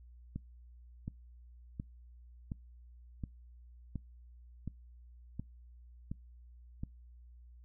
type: click train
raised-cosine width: 5 ms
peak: -26 dBFS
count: 10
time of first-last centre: 0.36-6.835 s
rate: 1.39 Hz
effects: noise-tail reverb RT60 0.2 s tail -25 dB re dry + added 60 Hz sine -53 dBFS peak until 7.64 s